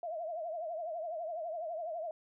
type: tone with vibrato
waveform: sine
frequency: 659.3 Hz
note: E5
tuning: in tune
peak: -36 dBFS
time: 0.03-2.11 s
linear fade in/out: 2 ms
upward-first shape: triangle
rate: 12 Hz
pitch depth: 140 cents each way
effects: none